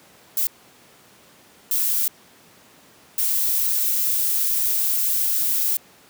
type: noise bursts at uneven times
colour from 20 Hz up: violet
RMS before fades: -21 dBFS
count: 3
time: 0.37-0.47 / 1.71-2.08 / 3.18-5.77 s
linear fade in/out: 2 ms
effects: pink hiss -51 dBFS RMS until 6.09 s + high-pass 150 Hz 12 dB/octave